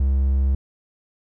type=tone; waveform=triangle; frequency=67.4 Hz; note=C#2; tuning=48 cents flat; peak=-14 dBFS; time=0-0.55 s; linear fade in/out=5 ms; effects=none